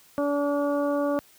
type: harmonic tone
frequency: 287.2 Hz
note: D4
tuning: 39 cents flat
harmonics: 1 / 2 / 3 / 4 / 5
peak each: -26 / -25 / -37 / -34 / -40 dBFS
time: 0.18-1.19 s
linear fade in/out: 0 ms
effects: white hiss -56 dBFS RMS until 1.38 s + high-pass 60 Hz 12 dB/octave